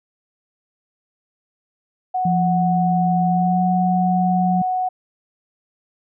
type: tone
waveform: sine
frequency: 739 Hz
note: F#5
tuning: 2 cents flat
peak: -18 dBFS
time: 2.14-4.89 s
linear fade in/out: 10 ms
type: tone with pitch glide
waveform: sine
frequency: 174.61 to 180.87 Hz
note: F3 to F#3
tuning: 0 to -39 cents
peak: -17 dBFS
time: 2.25-4.62 s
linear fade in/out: 5 ms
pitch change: +61 cents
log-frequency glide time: 3.27-3.63 s
effects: none